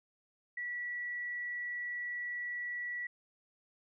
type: tone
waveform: sine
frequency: 1945 Hz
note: B6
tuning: 27 cents flat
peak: -36 dBFS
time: 0.57-3.07 s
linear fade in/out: 5 ms
effects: none